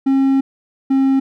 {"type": "tone pair in turn", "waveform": "triangle", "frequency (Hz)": [270, 268.8], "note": ["C#4", "C4"], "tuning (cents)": [-45, 47], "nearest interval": "unison", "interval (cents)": 8, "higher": "first", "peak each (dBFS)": -9, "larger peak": "neither", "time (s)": [[0.06, 0.41], [0.9, 1.2]], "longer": "first", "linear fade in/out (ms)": 10, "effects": []}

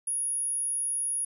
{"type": "tone", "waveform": "sine", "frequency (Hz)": 10420, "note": "E9", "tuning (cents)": -21, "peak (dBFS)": -27, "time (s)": [0.07, 1.25], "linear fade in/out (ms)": 5, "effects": []}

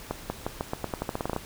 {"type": "accelerating click train", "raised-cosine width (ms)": 1, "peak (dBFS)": -14, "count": 15, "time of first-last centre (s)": [0.11, 1.364], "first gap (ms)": 190, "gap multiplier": 0.87, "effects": ["pink hiss -44 dBFS RMS until 1.45 s"]}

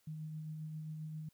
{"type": "tone with tremolo", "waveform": "sine", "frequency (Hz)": 155.56, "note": "D#3", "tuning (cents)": 0, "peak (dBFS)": -40, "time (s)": [0.07, 1.29], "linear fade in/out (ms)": 5, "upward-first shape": "sine", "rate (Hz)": 7.5, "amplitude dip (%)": 25, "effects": ["white hiss -74 dBFS RMS until 1.33 s"]}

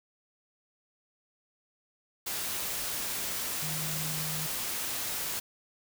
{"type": "tone in noise", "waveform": "sine", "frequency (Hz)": 155.56, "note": "D#3", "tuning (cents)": 0, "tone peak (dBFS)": -37, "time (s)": [3.62, 4.47], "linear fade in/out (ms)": 10, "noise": "white", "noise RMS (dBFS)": -34, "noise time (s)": [2.26, 5.4], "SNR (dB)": -6, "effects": []}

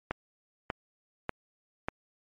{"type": "click train", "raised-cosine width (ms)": 0.5, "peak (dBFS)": -15, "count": 4, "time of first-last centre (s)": [0.11, 1.885], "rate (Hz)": 1.69, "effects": ["MP3 48 kbps"]}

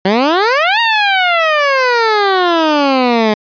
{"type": "exponential two-way sweep", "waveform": "15% pulse", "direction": "up then down", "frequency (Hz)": [182.9, 942, 209.3], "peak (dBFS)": -3, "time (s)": [0.05, 3.34], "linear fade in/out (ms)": 5, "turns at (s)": 0.8, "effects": ["resampled to 11025 Hz"]}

